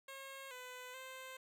10% pulse tone with pitch steps, 541 / 502 / 521 Hz, C#5 / B4 / C5, -42 / +28 / -7 cents, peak -40 dBFS, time 0.08-1.37 s, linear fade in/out 5 ms, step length 430 ms, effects none

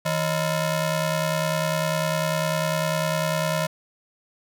sawtooth ring-modulated tone, 392 Hz, G4, in tune, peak -15 dBFS, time 0.05-3.67 s, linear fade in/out 10 ms, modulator 231 Hz, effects none

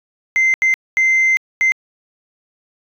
sine tone bursts at uneven times, 2078 Hz, C7, 12 cents flat, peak -9 dBFS, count 4, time 0.36-0.54 / 0.62-0.74 / 0.97-1.37 / 1.61-1.72 s, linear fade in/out 0 ms, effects tanh soft clip ceiling -9 dBFS

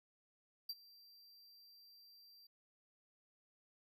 square tone with ADSR envelope, 4711 Hz, D8, 5 cents sharp, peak -39 dBFS, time 0.69-2.47 s, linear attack 6 ms, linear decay 41 ms, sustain -22 dB, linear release 5 ms, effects none

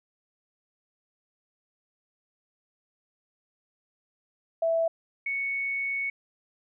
sine tone pair in turn, 659.3 / 2218 Hz, E5 / C#7, 0 / 0 cents, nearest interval octave + major sixth, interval 2100 cents, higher second, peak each -22 / -27 dBFS, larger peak first, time 4.62-4.88 / 5.26-6.1 s, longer second, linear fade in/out 5 ms, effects none

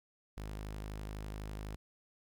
sawtooth tone, 52 Hz, G#1, 3 cents sharp, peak -37 dBFS, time 0.37-1.76 s, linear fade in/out 5 ms, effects 13-bit

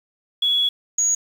sine tone pair in turn, 3371 / 6697 Hz, G#7 / G#8, +25 / +14 cents, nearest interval octave, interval 1189 cents, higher second, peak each -16 dBFS, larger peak neither, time 0.42-0.69 / 0.98-1.15 s, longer first, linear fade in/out 5 ms, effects 7-bit

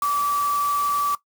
sine tone in noise, 1155 Hz, D6, 29 cents flat, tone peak -19 dBFS, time 0.02-1.15 s, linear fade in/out 2 ms, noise white, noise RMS -35 dBFS, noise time 0.02-1.15 s, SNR +13 dB, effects noise-tail reverb RT60 0.1 s tail -17 dB re dry

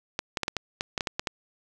clicks, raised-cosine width 0.2 ms, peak -10 dBFS, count 11, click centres 0.191 / 0.372 / 0.433 / 0.481 / 0.567 / 0.809 / 0.978 / 1.008 / 1.072 / 1.195 / 1.272 s, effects none

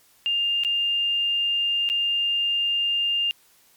sine tone with dropouts, 2805 Hz, F7, 7 cents sharp, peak -20 dBFS, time 0.26-3.31 s, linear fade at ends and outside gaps 0 ms, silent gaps 0.636-0.648 / 1.89-1.899 s, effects white hiss -58 dBFS RMS until 3.76 s + MP3 96 kbps

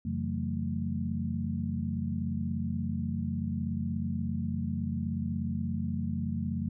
sine tone cluster, 88.7 / 136.5 / 167.4 / 188.1 / 224.6 Hz, F2 / C#3 / E3 / F#3 / A3, +27 / -26 / +27 / +29 / +36 cents, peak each -35 / -38 / -39 / -36 / -34 dBFS, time 0.05-6.69 s, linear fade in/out 5 ms, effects none

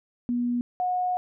sine tone pair in turn, 242.2 / 727.2 Hz, B3 / F#5, -34 / -30 cents, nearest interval octave + perfect fifth, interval 1904 cents, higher second, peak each -23 dBFS, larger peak neither, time 0.29-0.61 / 0.8-1.17 s, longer second, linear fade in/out 0 ms, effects none

